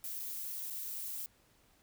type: noise with dropouts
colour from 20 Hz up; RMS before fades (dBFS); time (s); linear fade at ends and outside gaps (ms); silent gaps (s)
violet; -41; 0.04-1.26; 1; 0.194-0.198 / 0.701-0.706
effects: pink hiss -68 dBFS RMS until 1.82 s